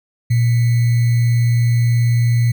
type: tone with sample-and-hold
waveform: sine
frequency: 118.5 Hz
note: A#2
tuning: 29 cents sharp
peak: -11 dBFS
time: 0.3-2.52 s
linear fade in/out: 10 ms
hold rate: 2100 Hz
effects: none